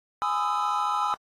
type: chord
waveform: triangle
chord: E major seventh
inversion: first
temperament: equal with one note detuned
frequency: 830.6 / 1007.9 / 1244.5 / 1318.5 Hz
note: G#5 / B5 / D#6 / E6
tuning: 0 / +35 / 0 / 0 cents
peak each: -27 dBFS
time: 0.22-1.14 s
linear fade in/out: 0 ms
effects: tanh soft clip ceiling -14 dBFS + AAC 32 kbps